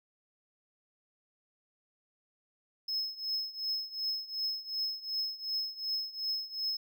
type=tone with tremolo; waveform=triangle; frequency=5180 Hz; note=E8; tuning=31 cents flat; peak=-28 dBFS; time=2.88-6.77 s; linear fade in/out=5 ms; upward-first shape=triangle; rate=2.7 Hz; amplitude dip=90%; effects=none